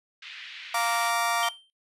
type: band-pass noise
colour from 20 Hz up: pink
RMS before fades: -42 dBFS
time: 0.22-1.1 s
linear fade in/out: 5 ms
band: 2000 to 3500 Hz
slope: 24 dB/octave
type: chord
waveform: 30% pulse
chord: Bb major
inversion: second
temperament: just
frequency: 699.2 / 932.3 / 1165.4 Hz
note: F5 / Bb5 / D6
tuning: +2 / 0 / -14 cents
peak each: -26 dBFS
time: 0.74-1.49 s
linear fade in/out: 5 ms
type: tone with exponential decay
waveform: triangle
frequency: 3136 Hz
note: G7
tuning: in tune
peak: -26 dBFS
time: 1.43-1.7 s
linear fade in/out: 0 ms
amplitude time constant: 58 ms
effects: noise-tail reverb RT60 0.2 s tail -21 dB re dry + resampled to 32000 Hz

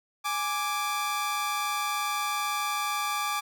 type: tone pair together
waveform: sawtooth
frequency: 830.6 / 1174.7 Hz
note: G#5 / D6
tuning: 0 / 0 cents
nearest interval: tritone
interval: 600 cents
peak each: -29 / -25 dBFS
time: 0.24-3.41 s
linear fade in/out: 20 ms
effects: none

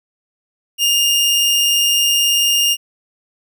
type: tone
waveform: sawtooth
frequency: 2823 Hz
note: F7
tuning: 18 cents sharp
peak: -9 dBFS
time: 0.78-2.77 s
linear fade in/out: 50 ms
effects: none

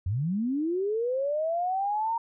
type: linear sweep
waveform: sine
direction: up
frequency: 82.41 to 932.3 Hz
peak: -25 dBFS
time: 0.06-2.18 s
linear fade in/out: 5 ms
effects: none

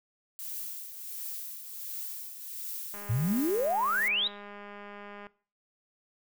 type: noise with tremolo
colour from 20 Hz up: violet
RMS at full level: -37 dBFS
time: 0.39-4.08 s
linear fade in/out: 0 ms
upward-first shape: triangle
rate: 1.4 Hz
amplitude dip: 60%
type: click train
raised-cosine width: 0.5 ms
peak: -31 dBFS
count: 476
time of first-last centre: 2.94-5.268 s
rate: 204 Hz
type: exponential sweep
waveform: sine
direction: up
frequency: 103.83 to 4005 Hz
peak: -25 dBFS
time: 3.09-4.28 s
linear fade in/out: 10 ms
effects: noise-tail reverb RT60 0.4 s tail -19 dB re dry

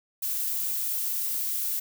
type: noise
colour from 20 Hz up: violet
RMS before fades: -29 dBFS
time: 0.22-1.8 s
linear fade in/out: 10 ms
effects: none

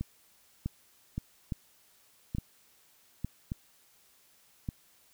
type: two click trains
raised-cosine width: 5 ms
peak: -21 / -20 dBFS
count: 5 / 4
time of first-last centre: 0.01-4.688 / 0.66-3.246 s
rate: 0.855 / 1.16 Hz
effects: white hiss -64 dBFS RMS until 5.13 s

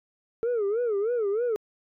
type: tone with vibrato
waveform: sine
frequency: 440.4 Hz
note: A4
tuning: 2 cents sharp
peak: -21 dBFS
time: 0.43-1.56 s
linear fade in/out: 0 ms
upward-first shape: sine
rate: 3.2 Hz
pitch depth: 190 cents each way
effects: tanh soft clip ceiling -22 dBFS

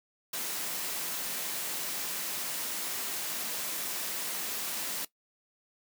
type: high-pass noise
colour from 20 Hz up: white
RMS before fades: -35 dBFS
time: 0.33-5.05 s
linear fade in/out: 5 ms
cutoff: 150 Hz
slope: 24 dB/octave
effects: noise-tail reverb RT60 0.1 s tail -17 dB re dry

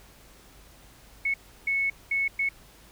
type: tone bursts at uneven times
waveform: sine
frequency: 2203 Hz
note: C#7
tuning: 11 cents flat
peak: -23 dBFS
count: 4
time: 1.25-1.34 / 1.67-1.9 / 2.11-2.28 / 2.39-2.49 s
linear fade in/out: 5 ms
effects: added 50 Hz sine -56 dBFS peak until 2.91 s + pink hiss -54 dBFS RMS until 2.91 s

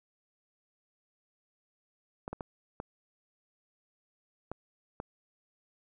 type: clicks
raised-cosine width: 1 ms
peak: -23 dBFS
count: 6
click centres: 2.279 / 2.33 / 2.408 / 2.801 / 4.516 / 5.001 s
effects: none

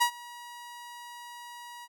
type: tone with ADSR envelope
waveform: sawtooth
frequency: 960 Hz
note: B5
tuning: 49 cents flat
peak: -16 dBFS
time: 0-1.88 s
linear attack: 18 ms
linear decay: 86 ms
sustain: -23 dB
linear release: 43 ms
effects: none

